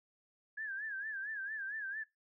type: tone with vibrato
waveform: sine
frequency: 1661.2 Hz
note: G#6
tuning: in tune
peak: -38 dBFS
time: 0.57-2.04 s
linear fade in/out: 10 ms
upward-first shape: sine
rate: 4.4 Hz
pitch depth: 120 cents each way
effects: noise-tail reverb RT60 0.2 s tail -21 dB re dry